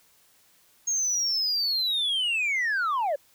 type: linear sweep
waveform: sine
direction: down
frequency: 6560 to 535 Hz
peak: -21 dBFS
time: 0.87-3.16 s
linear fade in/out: 10 ms
effects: tanh soft clip ceiling -22 dBFS + white hiss -61 dBFS RMS until 3.34 s